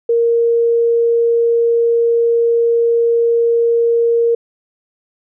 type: tone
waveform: sine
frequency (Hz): 466.2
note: A#4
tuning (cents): 0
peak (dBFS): -10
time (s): 0.09-4.35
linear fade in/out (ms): 5
effects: none